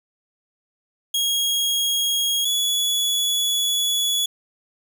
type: tone pair in turn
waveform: sawtooth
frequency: 3286 / 3398 Hz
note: G#7 / G#7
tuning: -19 / +39 cents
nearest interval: minor second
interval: 58 cents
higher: second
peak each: -16 dBFS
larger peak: neither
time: 1.14-2.45 / 2.45-4.26 s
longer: second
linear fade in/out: 5 ms
effects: none